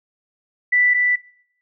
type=tone pair in turn; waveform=sine; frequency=1976 / 1976 Hz; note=B6 / B6; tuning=0 / 0 cents; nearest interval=unison; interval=0 cents; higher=neither; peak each=-13 / -15 dBFS; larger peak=first; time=0.72-0.94 / 0.94-1.16 s; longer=neither; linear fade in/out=10 ms; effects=noise-tail reverb RT60 0.7 s tail -20 dB re dry